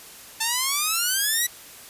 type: exponential sweep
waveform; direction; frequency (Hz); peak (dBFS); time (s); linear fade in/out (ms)
5% pulse; up; 880 to 1975.5; -10; 0.4-1.47; 10
effects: white hiss -44 dBFS RMS until 1.89 s + resampled to 32000 Hz